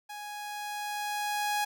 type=tone with level ramp; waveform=sawtooth; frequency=830.6 Hz; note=G#5; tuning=in tune; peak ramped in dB=-36 to -23 dBFS; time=0.09-1.65 s; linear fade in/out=10 ms; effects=none